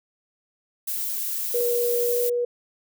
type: noise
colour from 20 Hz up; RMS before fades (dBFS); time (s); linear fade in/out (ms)
violet; -28; 0.87-2.3; 10
type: tone with pitch glide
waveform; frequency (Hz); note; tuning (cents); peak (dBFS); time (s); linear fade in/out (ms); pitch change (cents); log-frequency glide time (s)
sine; 480.1 to 483.4; B4 to B4; -49 to -37; -21; 1.54-2.45; 5; +12; 2.08-2.17
effects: none